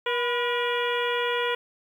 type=harmonic tone with a mistuned harmonic; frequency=480 Hz; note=B4; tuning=49 cents flat; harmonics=1 / 2 / 3 / 4 / 5 / 6 / 7; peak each=-27 / -30 / -32 / -33 / -34 / -35 / -35 dBFS; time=0.06-1.55 s; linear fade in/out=5 ms; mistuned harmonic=2; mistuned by=+55 cents; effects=9-bit